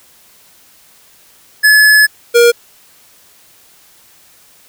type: tone pair in turn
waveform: square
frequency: 1711 / 473.7 Hz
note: A6 / A#4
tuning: -49 / +28 cents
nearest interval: octave + minor seventh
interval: 2223 cents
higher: first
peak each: -5 dBFS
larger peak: neither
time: 1.63-2.07 / 2.34-2.52 s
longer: first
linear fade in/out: 20 ms
effects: white hiss -46 dBFS RMS until 4.68 s